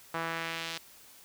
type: tone with band-pass filter sweep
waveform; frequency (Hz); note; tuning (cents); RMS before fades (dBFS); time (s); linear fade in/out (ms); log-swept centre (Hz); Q
sawtooth; 164.81; E3; 0; -36; 0.14-0.78; 5; 1200 to 4100; 1.2
effects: white hiss -55 dBFS RMS until 1.24 s